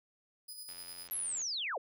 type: tone with tremolo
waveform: 15% pulse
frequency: 4978 Hz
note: D#8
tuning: in tune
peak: -37 dBFS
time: 0.48-1.08 s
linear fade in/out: 10 ms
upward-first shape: square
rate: 10 Hz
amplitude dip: 40%
type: click train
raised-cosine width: 0.2 ms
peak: -36 dBFS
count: 65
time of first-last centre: 0.69-1.417 s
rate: 88 Hz
type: linear sweep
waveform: sine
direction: down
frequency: 11710 to 397.6 Hz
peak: -34 dBFS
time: 1.11-1.78 s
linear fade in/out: 5 ms
effects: none